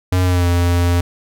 square tone with pitch glide, 91.5 to 87.22 Hz, F#2 to F2, -19 to -2 cents, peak -13 dBFS, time 0.12-1.01 s, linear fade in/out 5 ms, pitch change -83 cents, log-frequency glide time 0.23-0.47 s, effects none

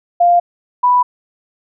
sine tone pair in turn, 698.5 / 987.8 Hz, F5 / B5, 0 / 0 cents, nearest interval tritone, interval 600 cents, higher second, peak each -7 / -8 dBFS, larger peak first, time 0.2-0.4 / 0.83-1.03 s, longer neither, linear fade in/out 10 ms, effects none

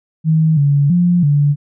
sine tone with pitch steps, 158.6 / 142.6 / 175.9 / 144.8 Hz, D#3 / C#3 / F3 / D3, +33 / +49 / +13 / -24 cents, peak -9 dBFS, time 0.24-1.56 s, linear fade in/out 50 ms, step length 330 ms, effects none

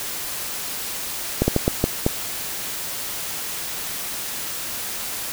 slowing click train, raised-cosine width 2 ms, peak -3 dBFS, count 6, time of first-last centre 1.42-2.064 s, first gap 60 ms, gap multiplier 1.39, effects white hiss -29 dBFS RMS until 5.32 s

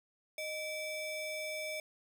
square ring-modulated tone, 1466 Hz, F#6, 16 cents flat, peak -35 dBFS, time 0.38-1.8 s, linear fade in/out 2 ms, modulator 847 Hz, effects none

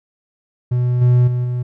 triangle tone with level steps, 123.47 Hz, B2, in tune, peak -12 / -7 / -14 / -16 dBFS, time 0.71-1.63 s, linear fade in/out 10 ms, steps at 1.01 / 1.27 / 1.44 s, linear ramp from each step 10 ms, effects none

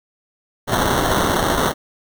white noise with sample-and-hold, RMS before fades -18 dBFS, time 0.67-1.74 s, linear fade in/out 50 ms, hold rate 2450 Hz, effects none

